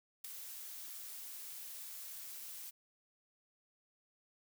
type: noise with ADSR envelope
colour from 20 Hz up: blue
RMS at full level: -41 dBFS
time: 0.24-2.71 s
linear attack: 7 ms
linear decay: 6 ms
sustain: -7 dB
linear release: 18 ms
effects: none